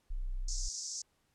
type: tone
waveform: sine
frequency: 31.54 Hz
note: B0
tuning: 37 cents sharp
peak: -33 dBFS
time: 0.1-0.69 s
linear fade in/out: 10 ms
type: band-pass noise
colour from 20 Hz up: white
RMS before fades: -41 dBFS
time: 0.48-1.02 s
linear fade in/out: 5 ms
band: 5200 to 6900 Hz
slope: 48 dB/octave
effects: pink hiss -75 dBFS RMS until 1.34 s + low-pass 12000 Hz 12 dB/octave